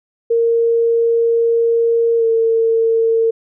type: tone with pitch glide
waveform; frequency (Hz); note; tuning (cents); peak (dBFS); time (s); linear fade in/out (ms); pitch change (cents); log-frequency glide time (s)
sine; 462.8 to 453.8; A#4 to A#4; -13 to -47; -11; 0.3-3.31; 10; -34; 2.18-2.24
effects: none